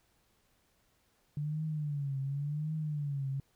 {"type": "tone with vibrato", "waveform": "sine", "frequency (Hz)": 145.7, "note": "D3", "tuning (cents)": -13, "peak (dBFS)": -32, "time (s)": [1.37, 3.4], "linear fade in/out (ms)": 2, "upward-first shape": "triangle", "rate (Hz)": 0.91, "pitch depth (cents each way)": 140, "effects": ["pink hiss -72 dBFS RMS until 3.55 s"]}